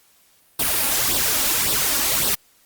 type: noise with flanger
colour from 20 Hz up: white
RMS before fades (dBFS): -20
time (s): 0.59-2.35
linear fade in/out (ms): 5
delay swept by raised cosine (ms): 0.22 to 3.62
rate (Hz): 1.8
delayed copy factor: +0.6
effects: white hiss -57 dBFS RMS until 2.65 s + Opus 48 kbps